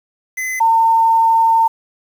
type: tone pair in turn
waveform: square / sine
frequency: 2034 / 906 Hz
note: C7 / A#5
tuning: -50 / -50 cents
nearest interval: octave + major second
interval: 1400 cents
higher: first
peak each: -20 / -9 dBFS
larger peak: second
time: 0.37-0.6 / 0.6-1.68 s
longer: second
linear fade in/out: 10 ms
effects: 7-bit